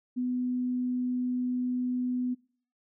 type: tone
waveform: sine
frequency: 249.6 Hz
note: B3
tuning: 19 cents sharp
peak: -27 dBFS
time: 0.16-2.35 s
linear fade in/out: 20 ms
effects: noise-tail reverb RT60 0.5 s tail -23 dB re dry